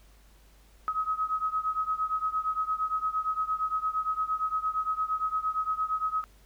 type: beating tone pair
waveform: sine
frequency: 1269 / 1277.7 Hz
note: D#6 / D#6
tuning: +34 / +46 cents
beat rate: 8.7 Hz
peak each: -29 / -31 dBFS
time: 0.88-6.24 s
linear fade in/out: 0 ms
effects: added 50 Hz sine -55 dBFS peak until 6.45 s + pink hiss -62 dBFS RMS until 6.45 s